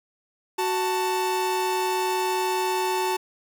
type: tone pair together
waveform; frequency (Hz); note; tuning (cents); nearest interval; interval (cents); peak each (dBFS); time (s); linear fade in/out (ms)
45% pulse; 372 / 884.8; F#4 / A5; +9 / +9; octave + minor third; 1500; -26 / -25; 0.58-3.17; 10
effects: none